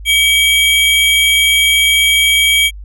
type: tone pair together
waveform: square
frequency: 2277 / 3227 Hz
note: C#7 / G7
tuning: +46 / +50 cents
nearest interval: tritone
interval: 604 cents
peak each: -12 dBFS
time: 0.05-2.71 s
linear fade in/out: 50 ms
effects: added 50 Hz sine -27 dBFS peak until 2.84 s